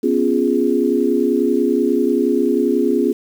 sine chord, C# dominant seventh, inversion third, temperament equal, 246.9 / 277.2 / 349.2 / 415.3 Hz, B3 / C#4 / E#4 / G#4, 0 / 0 / 0 / 0 cents, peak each -19 dBFS, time 0.03-3.13 s, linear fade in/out 10 ms, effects 7-bit

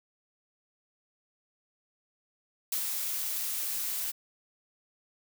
blue noise with ADSR envelope, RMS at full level -30 dBFS, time 2.72-4.12 s, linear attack 4 ms, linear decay 98 ms, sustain -3 dB, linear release 19 ms, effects none

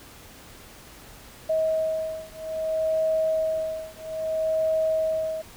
sine beating tone pair, 636 / 636.61 Hz, D#5 / D#5, +38 / +39 cents, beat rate 0.61 Hz, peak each -26 dBFS, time 1.49-5.42 s, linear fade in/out 10 ms, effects pink hiss -47 dBFS RMS until 5.56 s

